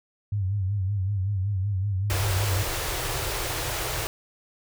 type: tone with vibrato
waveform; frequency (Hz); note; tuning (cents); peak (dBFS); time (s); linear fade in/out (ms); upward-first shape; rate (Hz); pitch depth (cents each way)
sine; 98; G2; 0; -23; 0.32-2.63; 5; sine; 5.3; 100
type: band-stop noise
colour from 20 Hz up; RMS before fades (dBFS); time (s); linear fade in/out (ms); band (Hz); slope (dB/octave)
pink; -29; 2.1-4.07; 0; 140 to 320; 48
effects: none